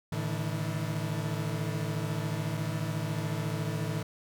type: chord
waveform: 40% pulse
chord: A suspended fourth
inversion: none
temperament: equal with one note detuned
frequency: 110 / 146.83 / 160.86 Hz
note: A2 / D3 / E3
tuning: 0 / 0 / -42 cents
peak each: -34 / -35 / -33 dBFS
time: 0.12-4.03 s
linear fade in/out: 5 ms
effects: none